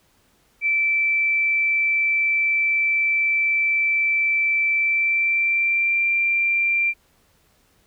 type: tone with pitch glide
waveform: sine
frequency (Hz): 2328 to 2367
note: D7 to D7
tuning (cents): -16 to +13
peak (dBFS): -17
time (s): 0.61-6.94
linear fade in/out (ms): 50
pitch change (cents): +29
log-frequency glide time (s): 4.74-6.07
effects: pink hiss -61 dBFS RMS until 7.86 s

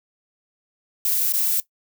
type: noise with dropouts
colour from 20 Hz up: violet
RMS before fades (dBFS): -21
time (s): 1.05-1.6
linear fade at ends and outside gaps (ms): 1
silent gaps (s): 1.323-1.337
effects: noise-tail reverb RT60 0.1 s tail -17 dB re dry

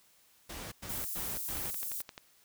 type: noise bursts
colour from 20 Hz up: pink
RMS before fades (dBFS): -43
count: 4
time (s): 0.49-1.71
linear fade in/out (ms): 10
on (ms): 230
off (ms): 100
type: high-pass noise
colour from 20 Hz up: white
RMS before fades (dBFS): -38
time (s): 0.89-2.02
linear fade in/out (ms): 5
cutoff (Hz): 9900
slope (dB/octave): 12
type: click train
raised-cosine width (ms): 0.2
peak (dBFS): -26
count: 8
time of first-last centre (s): 1.57-2.179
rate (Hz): 11.5
effects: white hiss -65 dBFS RMS until 2.44 s

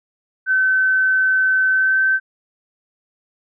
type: tone with pitch glide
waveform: sine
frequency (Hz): 1528 to 1544.9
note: G6 to G6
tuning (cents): -45 to -26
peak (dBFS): -13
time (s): 0.46-2.2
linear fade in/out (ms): 50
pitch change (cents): +19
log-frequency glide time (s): 1.71-2
effects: none

